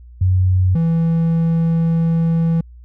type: tone pair in turn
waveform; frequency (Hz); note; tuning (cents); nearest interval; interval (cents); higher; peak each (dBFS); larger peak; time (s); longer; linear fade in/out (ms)
sine / triangle; 92.5 / 165.12; F#2 / E3; 0 / +3; minor seventh; 1003; second; -11; neither; 0.21-0.75 / 0.75-2.61; second; 5
effects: added 60 Hz sine -37 dBFS peak until 2.84 s